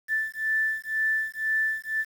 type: beating tone pair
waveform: sine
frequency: 1760 / 1762 Hz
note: A6 / A6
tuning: 0 / +2 cents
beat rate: 2 Hz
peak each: -27 dBFS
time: 0.08-2.05 s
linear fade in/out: 50 ms
effects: 8-bit